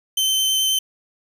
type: tone with vibrato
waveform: sawtooth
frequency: 3086 Hz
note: G7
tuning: 28 cents flat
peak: -14 dBFS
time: 0.17-0.79 s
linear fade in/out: 5 ms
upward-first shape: triangle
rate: 9.3 Hz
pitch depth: 10 cents each way
effects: none